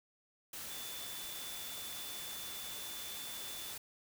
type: tone in noise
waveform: sine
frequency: 3500 Hz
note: A7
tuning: 10 cents flat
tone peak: -48 dBFS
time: 0.7-3.73 s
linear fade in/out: 5 ms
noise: white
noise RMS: -45 dBFS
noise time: 0.53-3.78 s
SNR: -6 dB
effects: none